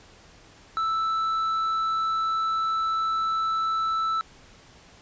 triangle tone with hard clipping, 1318.5 Hz, E6, in tune, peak -24 dBFS, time 0.77-4.21 s, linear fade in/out 0 ms, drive 7 dB, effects pink hiss -52 dBFS RMS until 5.01 s + resampled to 16000 Hz

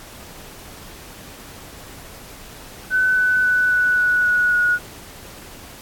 sine tone with pitch steps, 1510 / 1500.4 / 1490.9 / 1481.5 / 1472.1 / 1462.8 / 1453.5 Hz, F#6 / F#6 / F#6 / F#6 / F#6 / F#6 / F#6, +35 / +24 / +13 / +2 / -9 / -20 / -31 cents, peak -14 dBFS, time 2.9-4.79 s, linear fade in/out 50 ms, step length 270 ms, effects pink hiss -40 dBFS RMS until 5.81 s + AAC 64 kbps

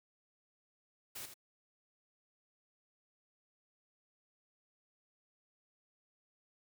white noise with echo, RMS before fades -45 dBFS, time 1.15-1.26 s, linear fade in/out 10 ms, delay 82 ms, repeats 1, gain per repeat -8 dB, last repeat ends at 1.342 s, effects none

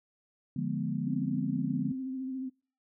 sine chord, D diminished seventh, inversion none, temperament equal with one note detuned, 146.83 / 174.61 / 207.7 / 242.6 Hz, D3 / F3 / Ab3 / Cb4, 0 / 0 / 0 / -31 cents, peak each -35 dBFS, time 0.56-1.92 s, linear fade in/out 5 ms
sine tone with vibrato, 261.6 Hz, C4, in tune, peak -33 dBFS, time 1.06-2.5 s, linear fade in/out 20 ms, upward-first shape sine, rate 14 Hz, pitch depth 31 cents each way
effects noise-tail reverb RT60 0.4 s tail -25 dB re dry

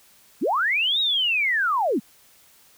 sine linear two-way sweep, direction up then down, 174.61 to 3843 to 174.61 Hz, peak -19 dBFS, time 0.41-2 s, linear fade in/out 20 ms, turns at 1 s, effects white hiss -55 dBFS RMS until 2.77 s

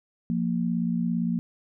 sine tone pair together, 174.9 / 232.5 Hz, F3 / A#3, +3 / -4 cents, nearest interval perfect fourth, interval 493 cents, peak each -26 dBFS, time 0.3-1.39 s, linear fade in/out 0 ms, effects none

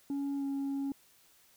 sine tone with pitch glide, 280 to 276.3 Hz, C#4 to C#4, +18 to -6 cents, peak -29 dBFS, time 0.1-0.92 s, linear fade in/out 2 ms, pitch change -24 cents, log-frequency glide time 0.37-0.44 s, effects tanh soft clip ceiling -31 dBFS + white hiss -64 dBFS RMS until 1.56 s

